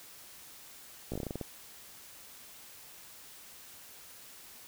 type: slowing click train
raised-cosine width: 2 ms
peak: -23 dBFS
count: 10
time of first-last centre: 1.12-1.413 s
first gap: 16 ms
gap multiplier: 1.17
effects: white hiss -52 dBFS RMS until 4.67 s